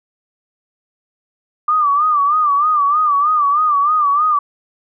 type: tone with vibrato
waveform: sine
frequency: 1186 Hz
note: D6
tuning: 17 cents sharp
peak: -11 dBFS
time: 1.68-4.39 s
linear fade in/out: 5 ms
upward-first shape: sine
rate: 3.2 Hz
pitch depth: 96 cents each way
effects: none